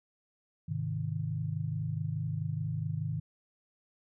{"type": "chord", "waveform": "sine", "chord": "Ab major", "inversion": "none", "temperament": "equal", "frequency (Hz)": [103.83, 130.81, 155.56], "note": ["Ab2", "C3", "Eb3"], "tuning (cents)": [0, 0, 0], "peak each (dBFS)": [-36, -37, -34], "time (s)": [0.68, 3.2], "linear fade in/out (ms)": 10, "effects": []}